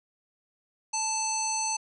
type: harmonic tone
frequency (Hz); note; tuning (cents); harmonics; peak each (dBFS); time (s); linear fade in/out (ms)
878; A5; -4; 1 / 3 / 5 / 7 / 9 / 10; -31 / -38 / -37 / -30 / -38 / -43; 0.93-1.77; 10
effects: none